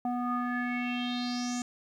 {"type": "tone with low-pass filter sweep", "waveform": "square", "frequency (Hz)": 245.1, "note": "B3", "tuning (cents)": -13, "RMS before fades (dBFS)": -32, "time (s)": [0.05, 1.62], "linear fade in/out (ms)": 2, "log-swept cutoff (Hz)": [840, 7200], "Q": 5.9, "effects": ["11-bit"]}